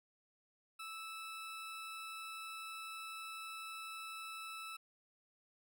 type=tone; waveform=20% pulse; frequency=1312 Hz; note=E6; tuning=9 cents flat; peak=-40 dBFS; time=0.79-4.77 s; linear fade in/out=10 ms; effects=none